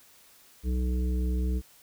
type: harmonic tone with a mistuned harmonic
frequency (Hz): 62.1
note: B1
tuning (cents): +10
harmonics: 1 / 3 / 5 / 7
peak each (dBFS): -25 / -35 / -39 / -42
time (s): 0.63-1.62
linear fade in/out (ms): 50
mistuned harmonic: 1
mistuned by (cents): +23
effects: white hiss -57 dBFS RMS until 1.82 s